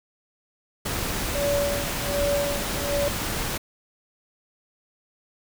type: noise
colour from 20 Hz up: pink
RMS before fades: -28 dBFS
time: 0.85-3.58 s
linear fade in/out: 10 ms
type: click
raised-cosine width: 2 ms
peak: -17 dBFS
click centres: 0.989 s
type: tone with tremolo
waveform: sine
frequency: 571 Hz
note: D5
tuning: 49 cents flat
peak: -21 dBFS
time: 1.35-3.08 s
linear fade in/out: 0 ms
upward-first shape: sine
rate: 1.3 Hz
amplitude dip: 95%
effects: none